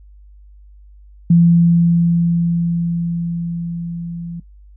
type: tone with level ramp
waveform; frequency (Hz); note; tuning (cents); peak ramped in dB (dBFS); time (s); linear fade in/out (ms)
sine; 170; F3; -46; -6 to -25; 1.3-4.4; 5
effects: noise-tail reverb RT60 0.1 s tail -21 dB re dry + added 50 Hz sine -40 dBFS peak until 4.76 s